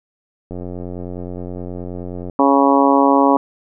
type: click train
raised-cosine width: 2 ms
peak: -16 dBFS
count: 161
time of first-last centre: 0.51-2.298 s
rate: 89.5 Hz
type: harmonic tone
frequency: 138.8 Hz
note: C#3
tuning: 3 cents sharp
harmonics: 2 / 3 / 4 / 5 / 6 / 7 / 8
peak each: -14 / -20 / -18 / -21 / -19 / -17 / -20 dBFS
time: 2.39-3.37 s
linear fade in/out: 2 ms
effects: none